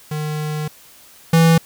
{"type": "tone pair in turn", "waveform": "square", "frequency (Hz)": [152.3, 164.58], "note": ["D#3", "E3"], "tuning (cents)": [-37, -2], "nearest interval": "minor second", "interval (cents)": 135, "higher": "second", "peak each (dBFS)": [-22, -10], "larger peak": "second", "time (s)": [[0.11, 0.68], [1.33, 1.58]], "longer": "first", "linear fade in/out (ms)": 5, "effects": ["white hiss -46 dBFS RMS until 1.65 s"]}